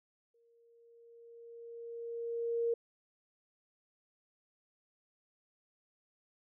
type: tone with exponential growth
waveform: sine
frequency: 466.2 Hz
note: A#4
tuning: in tune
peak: -28 dBFS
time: 0.34-2.74 s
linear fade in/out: 5 ms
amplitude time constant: 520 ms
effects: none